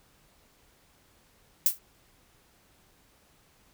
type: noise with exponential decay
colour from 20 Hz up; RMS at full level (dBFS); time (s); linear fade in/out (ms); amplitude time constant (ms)
violet; -18; 1.66-1.79; 2; 27
effects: pink hiss -63 dBFS RMS until 3.73 s